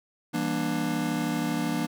square chord, E half-diminished seventh, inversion none, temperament just, 164.81 / 197.78 / 237.3 / 296.7 Hz, E3 / G3 / Bb3 / D4, 0 / +16 / +31 / +18 cents, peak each -33 / -36 / -31 / -31 dBFS, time 0.33-1.87 s, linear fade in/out 20 ms, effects none

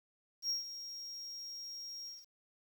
triangle tone with ADSR envelope, 5588 Hz, F8, in tune, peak -30 dBFS, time 0.42-2.27 s, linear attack 75 ms, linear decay 140 ms, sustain -12 dB, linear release 200 ms, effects 10-bit

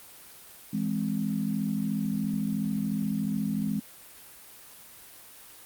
sine chord, E augmented, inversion none, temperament equal, 164.81 / 207.7 / 261.6 Hz, E3 / G#3 / B#3, 0 / 0 / 0 cents, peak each -33 / -28 / -33 dBFS, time 0.73-3.8 s, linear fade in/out 5 ms, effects white hiss -49 dBFS RMS until 5.65 s + Opus 32 kbps

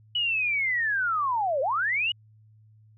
sine linear two-way sweep, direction down then up, 2960 to 508 to 2960 Hz, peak -23 dBFS, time 0.15-2.12 s, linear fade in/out 5 ms, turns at 1.61 s, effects added 108 Hz sine -53 dBFS peak until 2.97 s

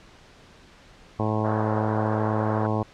harmonic tone, 108.1 Hz, A2, 30 cents flat, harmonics 1 / 2 / 3 / 4 / 5 / 6 / 7 / 8 / 9 / 10, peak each -26 / -29 / -31 / -32 / -33 / -34 / -34 / -35 / -36 / -36 dBFS, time 1.19-2.83 s, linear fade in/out 5 ms
pink band-pass noise, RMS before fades -34 dBFS, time 1.44-2.67 s, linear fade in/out 10 ms, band 470 to 1600 Hz, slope 48 dB/octave
effects pink hiss -51 dBFS RMS until 2.93 s + low-pass 5000 Hz 12 dB/octave

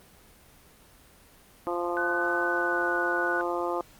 harmonic tone, 174.1 Hz, F3, 5 cents flat, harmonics 2 / 3 / 4 / 5 / 6 / 7, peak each -31 / -33 / -34 / -35 / -36 / -36 dBFS, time 1.67-3.81 s, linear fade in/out 0 ms
sine tone with pitch glide, 1500 to 1475.9 Hz, F#6 to F#6, +23 to -5 cents, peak -27 dBFS, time 1.97-3.41 s, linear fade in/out 0 ms, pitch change -28 cents, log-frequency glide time 2.42-2.99 s
effects pink hiss -55 dBFS RMS until 3.99 s + Opus 24 kbps

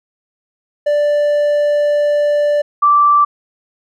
triangle / sine tone pair in turn, 587.3 / 1168.5 Hz, D5 / D6, 0 / -9 cents, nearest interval octave, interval 1191 cents, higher second, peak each -9 / -7 dBFS, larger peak second, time 0.86-2.62 / 2.82-3.25 s, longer first, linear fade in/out 10 ms, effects none

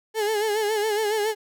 35% pulse tone with vibrato, 425.9 Hz, G#4, 44 cents sharp, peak -20 dBFS, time 0.14-1.35 s, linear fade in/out 50 ms, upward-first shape sine, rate 7.2 Hz, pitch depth 74 cents each way, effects none

